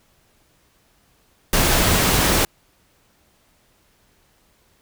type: noise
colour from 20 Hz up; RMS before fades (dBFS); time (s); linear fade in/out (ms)
pink; -17; 1.53-2.45; 2
effects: pink hiss -60 dBFS RMS until 4.81 s